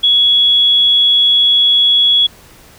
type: tone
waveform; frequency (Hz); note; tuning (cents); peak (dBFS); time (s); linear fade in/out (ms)
sine; 3360; G#7; +19; -7; 0.03-2.27; 10
effects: pink hiss -42 dBFS RMS until 2.78 s